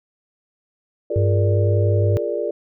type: chord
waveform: sine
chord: Bb dominant seventh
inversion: second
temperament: equal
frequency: 349.2 / 415.3 / 466.2 / 587.3 Hz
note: F4 / Ab4 / Bb4 / D5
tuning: 0 / 0 / 0 / 0 cents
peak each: -28 / -26 / -26 / -25 dBFS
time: 1.1-2.51 s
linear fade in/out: 5 ms
type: tone with pitch glide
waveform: sine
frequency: 99.4 to 100.85 Hz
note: G2 to G2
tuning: +25 to +50 cents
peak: -15 dBFS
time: 1.16-2.17 s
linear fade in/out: 0 ms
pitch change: +25 cents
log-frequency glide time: 1.37-1.73 s
effects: none